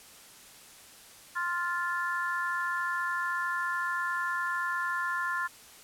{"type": "chord", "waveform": "sine", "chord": "F major", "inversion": "second", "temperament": "just", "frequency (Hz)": [1047.7, 1396.9, 1746.1], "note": ["C6", "F6", "A6"], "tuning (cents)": [2, 0, -14], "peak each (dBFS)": -33, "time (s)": [1.35, 5.48], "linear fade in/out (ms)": 20, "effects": ["white hiss -52 dBFS RMS until 5.83 s", "low-pass 12000 Hz 12 dB/octave"]}